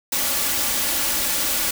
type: noise with comb filter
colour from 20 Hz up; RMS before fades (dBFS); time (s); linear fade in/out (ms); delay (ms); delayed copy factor
white; -22; 0.12-1.71; 5; 3.5; +0.55
effects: none